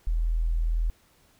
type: tone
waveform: sine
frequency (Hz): 41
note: E1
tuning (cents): -9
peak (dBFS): -22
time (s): 0.07-0.9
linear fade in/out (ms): 0
effects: pink hiss -62 dBFS RMS until 1.39 s